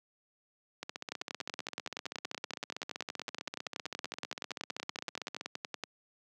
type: two click trains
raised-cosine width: 0.2 ms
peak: -21 / -19 dBFS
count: 72 / 51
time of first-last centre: 0.83-5.411 / 1.12-5.837 s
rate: 15.5 / 10.6 Hz
effects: high-pass 200 Hz 12 dB/octave